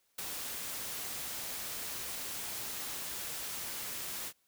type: noise with ADSR envelope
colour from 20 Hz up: white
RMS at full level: -37 dBFS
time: 0.18-4.33 s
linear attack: 8 ms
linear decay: 12 ms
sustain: -3 dB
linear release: 58 ms
effects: white hiss -74 dBFS RMS until 4.47 s